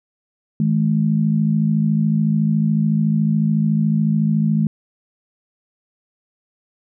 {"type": "tone pair together", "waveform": "sine", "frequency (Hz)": [159.33, 213.2], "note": ["D#3", "G#3"], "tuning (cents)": [41, 46], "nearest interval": "perfect fourth", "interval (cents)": 505, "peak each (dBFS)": -17, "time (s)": [0.6, 4.67], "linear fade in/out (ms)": 2, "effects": []}